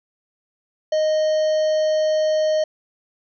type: harmonic tone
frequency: 621 Hz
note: D#5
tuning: 3 cents flat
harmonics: 1 / 3 / 5 / 7 / 9 / 10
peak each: -16 / -38 / -37 / -38 / -43 / -45 dBFS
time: 0.92-2.64 s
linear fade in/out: 5 ms
effects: none